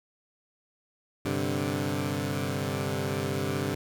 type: chord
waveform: 15% pulse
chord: G suspended fourth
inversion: none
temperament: equal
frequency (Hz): 98 / 130.81 / 146.83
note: G2 / C3 / D3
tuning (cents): 0 / 0 / 0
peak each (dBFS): -26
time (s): 1.25-3.75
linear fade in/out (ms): 5
effects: none